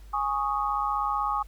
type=chord; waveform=sine; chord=Ab suspended fourth; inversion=none; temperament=equal; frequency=830.6 / 1108.7 / 1244.5 Hz; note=Ab5 / Db6 / Eb6; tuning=0 / 0 / 0 cents; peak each=-29 dBFS; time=0.13-1.43 s; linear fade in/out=10 ms; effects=added 50 Hz sine -44 dBFS peak until 1.47 s + pink hiss -60 dBFS RMS until 1.47 s